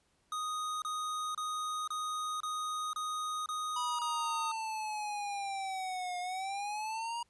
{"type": "tone bursts", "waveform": "square", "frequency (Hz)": 1244, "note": "D#6", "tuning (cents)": -1, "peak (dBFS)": -35, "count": 8, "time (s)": [0.32, 4.516], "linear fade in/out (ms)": 2, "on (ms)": 500, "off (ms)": 28}
{"type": "linear two-way sweep", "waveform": "square", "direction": "down then up", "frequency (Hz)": [981, 713, 953], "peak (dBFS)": -36, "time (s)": [3.76, 7.23], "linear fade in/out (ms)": 5, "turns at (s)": 6.19}
{"effects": ["pink hiss -73 dBFS RMS until 7.29 s", "resampled to 24000 Hz"]}